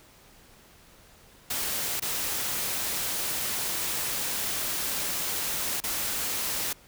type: noise with dropouts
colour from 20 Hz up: white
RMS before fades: -30 dBFS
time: 1.5-6.73 s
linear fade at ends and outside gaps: 5 ms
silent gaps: 1.999-2.021 / 5.804-5.837 s
effects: pink hiss -55 dBFS RMS until 6.87 s